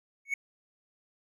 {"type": "tone with exponential growth", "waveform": "triangle", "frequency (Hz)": 2217, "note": "C#7", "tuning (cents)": 0, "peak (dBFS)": -22, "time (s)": [0.25, 0.34], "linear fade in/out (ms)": 5, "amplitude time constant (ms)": 18, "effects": []}